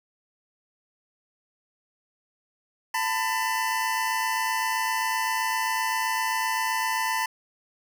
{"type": "tone pair together", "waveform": "25% pulse", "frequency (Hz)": [892.3, 1000], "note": ["A5", "B5"], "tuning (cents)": [24, 21], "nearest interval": "major second", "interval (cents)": 197, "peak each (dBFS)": [-23, -24], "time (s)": [2.94, 7.26], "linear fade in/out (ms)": 5, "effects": []}